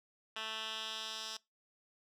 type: tone with band-pass filter sweep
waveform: 10% pulse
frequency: 220 Hz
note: A3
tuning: in tune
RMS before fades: -42 dBFS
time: 0.36-1.37 s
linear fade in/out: 5 ms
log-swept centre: 2600 to 4700 Hz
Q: 2.1
effects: noise-tail reverb RT60 0.2 s tail -22 dB re dry